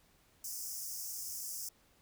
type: high-pass noise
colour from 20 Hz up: pink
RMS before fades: -42 dBFS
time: 0.44-1.69 s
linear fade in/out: 5 ms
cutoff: 5100 Hz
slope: 96 dB/octave
effects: pink hiss -68 dBFS RMS until 2.01 s